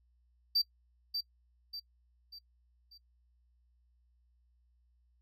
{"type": "tone with echo", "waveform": "triangle", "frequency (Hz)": 4662, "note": "D8", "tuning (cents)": -14, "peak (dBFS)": -24, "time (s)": [0.55, 0.62], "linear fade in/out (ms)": 10, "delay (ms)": 590, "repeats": 4, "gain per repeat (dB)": -7, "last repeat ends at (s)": 2.98, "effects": ["noise-tail reverb RT60 0.1 s tail -23 dB re dry", "added 60 Hz sine -67 dBFS peak until 5.21 s"]}